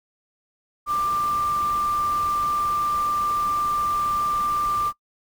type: tone in noise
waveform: sine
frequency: 1186 Hz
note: D6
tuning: 17 cents sharp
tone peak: -20 dBFS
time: 0.86-4.93 s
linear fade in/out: 50 ms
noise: pink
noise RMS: -38 dBFS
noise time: 0.86-4.93 s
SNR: +15 dB
effects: noise-tail reverb RT60 0.1 s tail -23 dB re dry

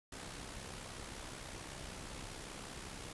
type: noise with amplitude modulation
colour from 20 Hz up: pink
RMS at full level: -45 dBFS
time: 0.12-3.13 s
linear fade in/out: 5 ms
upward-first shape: sine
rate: 65.2 Hz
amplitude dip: 50%
effects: resampled to 24000 Hz

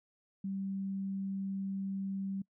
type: tone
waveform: sine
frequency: 194.4 Hz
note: G3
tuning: 14 cents flat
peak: -34 dBFS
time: 0.44-2.42 s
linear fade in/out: 5 ms
effects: noise-tail reverb RT60 0.1 s tail -25 dB re dry

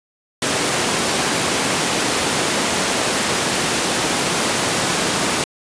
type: high-pass noise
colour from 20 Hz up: pink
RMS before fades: -19 dBFS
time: 0.42-5.44 s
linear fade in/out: 2 ms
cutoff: 200 Hz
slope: 12 dB/octave
effects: resampled to 22050 Hz

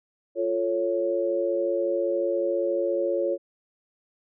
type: chord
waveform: sine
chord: F augmented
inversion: none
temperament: equal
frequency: 349.2 / 440 / 554.4 Hz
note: F4 / A4 / C#5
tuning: 0 / 0 / 0 cents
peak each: -27 / -30 / -25 dBFS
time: 0.35-3.38 s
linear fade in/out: 50 ms
effects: none

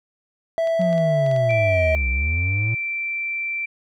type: tone with pitch glide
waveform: triangle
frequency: 659 to 635.8 Hz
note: E5 to D#5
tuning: -1 to +37 cents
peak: -16 dBFS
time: 0.58-1.95 s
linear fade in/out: 0 ms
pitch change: -62 cents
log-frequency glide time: 1.65-1.82 s
type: clicks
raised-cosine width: 0.2 ms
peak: -23 dBFS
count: 8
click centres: 0.673 / 0.816 / 0.929 / 0.98 / 1.264 / 1.314 / 1.363 / 1.507 s
type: linear two-way sweep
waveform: triangle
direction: down then up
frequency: 184.2 to 61 to 115.4 Hz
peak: -18 dBFS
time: 0.79-2.75 s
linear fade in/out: 10 ms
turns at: 2.09 s
type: tone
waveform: sine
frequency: 2344 Hz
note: D7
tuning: 4 cents flat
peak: -23 dBFS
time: 1.49-3.66 s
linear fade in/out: 10 ms
effects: none

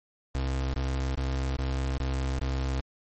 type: tone bursts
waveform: 35% pulse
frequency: 66.4 Hz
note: C2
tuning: 26 cents sharp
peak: -25 dBFS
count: 6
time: 0.35-2.805 s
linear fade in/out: 0 ms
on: 390 ms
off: 23 ms
effects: MP3 32 kbps

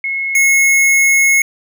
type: tone pair in turn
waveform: sine / square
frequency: 2175 / 2175 Hz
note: C#7 / C#7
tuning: -33 / -33 cents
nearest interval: unison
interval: 0 cents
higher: neither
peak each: -16 / -9 dBFS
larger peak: second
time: 0.04-0.35 / 0.35-1.42 s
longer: second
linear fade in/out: 2 ms
effects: none

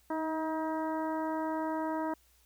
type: harmonic tone with a mistuned harmonic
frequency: 317.7 Hz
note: D#4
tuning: 36 cents sharp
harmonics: 1 / 2 / 3 / 4 / 5 / 6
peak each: -34 / -37 / -36 / -45 / -47 / -52 dBFS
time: 0.1-2.14 s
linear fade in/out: 5 ms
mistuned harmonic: 1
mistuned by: -18 cents
effects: added 60 Hz sine -67 dBFS peak until 2.45 s + white hiss -67 dBFS RMS until 2.45 s

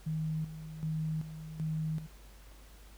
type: tone with tremolo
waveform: sine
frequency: 157.4 Hz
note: D#3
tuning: 20 cents sharp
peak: -31 dBFS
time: 0.06-2.07 s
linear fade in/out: 10 ms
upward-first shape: square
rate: 1.3 Hz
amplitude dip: 70%
effects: added 50 Hz sine -52 dBFS peak until 2.97 s + pink hiss -59 dBFS RMS until 2.97 s

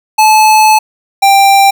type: tone pair in turn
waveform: square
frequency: 865 / 788.4 Hz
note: A5 / G5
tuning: -30 / +10 cents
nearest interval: major second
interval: 160 cents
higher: first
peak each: -4 dBFS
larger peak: neither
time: 0.18-0.79 / 1.22-1.71 s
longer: first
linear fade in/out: 10 ms
effects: none

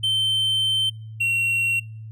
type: tone pair in turn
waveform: triangle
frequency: 3100 / 2735 Hz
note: G7 / F7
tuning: -20 / -37 cents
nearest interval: major second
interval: 217 cents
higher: first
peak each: -17 dBFS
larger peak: neither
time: 0.03-0.9 / 1.2-1.8 s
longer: first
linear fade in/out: 10 ms
effects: noise-tail reverb RT60 0.5 s tail -26 dB re dry + added 110 Hz sine -34 dBFS peak until 2.11 s

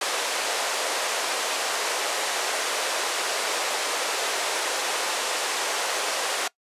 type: band-pass noise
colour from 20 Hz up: pink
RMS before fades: -27 dBFS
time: 0.01-6.48 s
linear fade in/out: 5 ms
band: 460 to 9700 Hz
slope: 24 dB/octave
effects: noise-tail reverb RT60 0.1 s tail -22 dB re dry + resampled to 32000 Hz

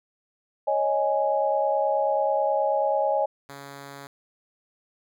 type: chord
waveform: sine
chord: C# suspended second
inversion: none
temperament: just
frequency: 554.4 / 623.7 / 831.5 Hz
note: C#5 / D#5 / G#5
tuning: 0 / +4 / +2 cents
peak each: -25 dBFS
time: 0.67-3.26 s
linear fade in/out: 10 ms
type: tone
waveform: 5% pulse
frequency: 140 Hz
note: C#3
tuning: 18 cents sharp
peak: -28 dBFS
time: 3.49-4.07 s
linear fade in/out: 2 ms
effects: none

